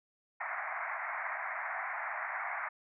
white band-pass noise, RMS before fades -38 dBFS, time 0.4-2.69 s, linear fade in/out 10 ms, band 640 to 2200 Hz, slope 96 dB/octave, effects none

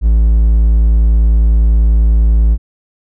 triangle tone, 55.1 Hz, A1, 3 cents sharp, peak -4 dBFS, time 0.01-2.58 s, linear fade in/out 50 ms, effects none

